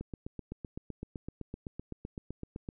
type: click train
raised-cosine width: 3 ms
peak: -26 dBFS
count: 22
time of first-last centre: 0.01-2.689 s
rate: 7.84 Hz
effects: none